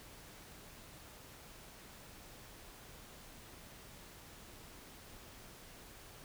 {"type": "silence", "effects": ["pink hiss -55 dBFS RMS until 6.24 s"]}